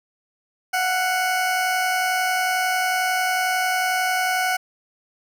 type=tone pair together; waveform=20% pulse; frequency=688.9 / 740 Hz; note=F5 / F#5; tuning=-24 / 0 cents; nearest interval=minor second; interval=124 cents; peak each=-27 / -15 dBFS; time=0.73-4.57 s; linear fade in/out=10 ms; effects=none